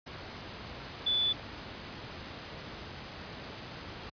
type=tone in noise; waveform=sine; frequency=3473 Hz; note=A7; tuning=23 cents flat; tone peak=-26 dBFS; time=1.06-1.33 s; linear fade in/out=10 ms; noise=pink; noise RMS=-43 dBFS; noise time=0.06-4.1 s; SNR=+14 dB; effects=high-pass 60 Hz 12 dB/octave + resampled to 11025 Hz